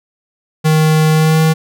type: tone with pitch glide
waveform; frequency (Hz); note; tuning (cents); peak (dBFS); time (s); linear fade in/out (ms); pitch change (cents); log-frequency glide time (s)
square; 156.3 to 158.85; D#3 to D#3; +8 to +36; -9; 0.64-1.54; 20; +28; 1.11-1.41
effects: none